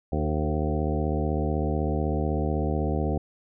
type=harmonic tone with a mistuned harmonic; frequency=76 Hz; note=D#2; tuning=40 cents flat; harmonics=1 / 2 / 3 / 4 / 5 / 6 / 7 / 9 / 10; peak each=-27 / -30 / -32 / -33 / -34 / -35 / -35 / -37 / -37 dBFS; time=0.12-3.18 s; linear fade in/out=5 ms; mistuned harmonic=5; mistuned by=+19 cents; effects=none